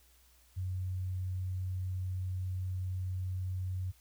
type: tone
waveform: sine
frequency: 92.5 Hz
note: F#2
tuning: in tune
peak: -33 dBFS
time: 0.56-3.92 s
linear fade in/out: 20 ms
effects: added 61 Hz sine -64 dBFS peak until 4 s + white hiss -66 dBFS RMS until 4 s